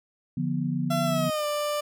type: chord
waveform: sine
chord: B diminished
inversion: first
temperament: equal with one note detuned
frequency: 146.83 / 174.61 / 243.7 Hz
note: D3 / F3 / B3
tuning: 0 / 0 / -23 cents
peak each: -29 dBFS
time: 0.37-1.3 s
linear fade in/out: 5 ms
type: tone with pitch glide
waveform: 30% pulse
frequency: 676 to 591.9 Hz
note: E5 to D5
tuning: +43 to +13 cents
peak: -23 dBFS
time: 0.9-1.81 s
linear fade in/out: 10 ms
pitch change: -230 cents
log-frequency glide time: 1.04-1.46 s
effects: none